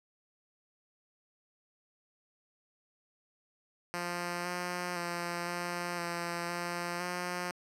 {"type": "tone with pitch steps", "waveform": "5% pulse", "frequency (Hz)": [174.9, 177.8, 173.1, 174.9, 171.9, 173.9, 178.1], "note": ["F3", "F3", "F3", "F3", "F3", "F3", "F3"], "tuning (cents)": [3, 31, -15, 3, -27, -7, 34], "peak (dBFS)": -23, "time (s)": [3.94, 7.51], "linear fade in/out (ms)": 0, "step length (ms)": 510, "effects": ["low-pass 11000 Hz 12 dB/octave"]}